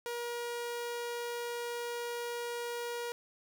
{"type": "tone", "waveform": "sawtooth", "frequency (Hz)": 476.5, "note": "A#4", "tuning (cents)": 38, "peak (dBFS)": -32, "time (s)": [0.06, 3.12], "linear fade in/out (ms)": 0, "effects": []}